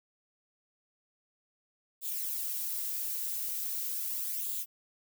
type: noise with flanger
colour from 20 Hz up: violet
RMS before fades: -35 dBFS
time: 2.01-4.66 s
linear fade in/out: 50 ms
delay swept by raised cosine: 0.26 to 3.96 ms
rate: 0.4 Hz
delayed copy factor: +0.55
effects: none